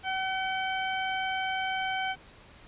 harmonic tone with a mistuned harmonic, 759 Hz, F#5, 44 cents sharp, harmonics 1 / 2 / 3 / 4, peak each -31 / -34 / -36 / -37 dBFS, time 0.03-2.16 s, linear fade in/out 50 ms, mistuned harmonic 4, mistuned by +30 cents, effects pink hiss -53 dBFS RMS until 2.67 s + resampled to 8000 Hz

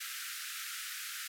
pink band-pass noise, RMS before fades -42 dBFS, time 0-1.28 s, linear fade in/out 10 ms, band 1300 to 16000 Hz, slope 96 dB/octave, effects none

